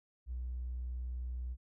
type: tone with tanh clipping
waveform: triangle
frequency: 61.74 Hz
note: B1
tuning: in tune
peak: -36 dBFS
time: 0.26-1.57 s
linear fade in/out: 50 ms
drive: 2 dB
effects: none